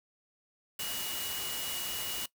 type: tone in noise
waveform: sine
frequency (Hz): 2904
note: F#7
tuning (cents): -33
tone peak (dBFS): -41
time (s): 0.79-2.26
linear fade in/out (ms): 5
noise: white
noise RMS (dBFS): -37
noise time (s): 0.79-2.26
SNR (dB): -7
effects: noise-tail reverb RT60 0.1 s tail -19 dB re dry